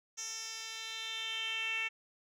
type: tone with band-pass filter sweep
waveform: 10% pulse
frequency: 446.7 Hz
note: A4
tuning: 26 cents sharp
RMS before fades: -39 dBFS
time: 0.17-1.89 s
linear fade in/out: 20 ms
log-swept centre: 5900 to 2500 Hz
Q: 5
effects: none